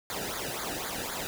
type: noise with flanger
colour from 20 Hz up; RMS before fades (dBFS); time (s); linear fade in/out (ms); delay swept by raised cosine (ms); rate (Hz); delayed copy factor
pink; -35; 0.1-1.27; 0; 0.35 to 0.95; 3.9; -0.8
effects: none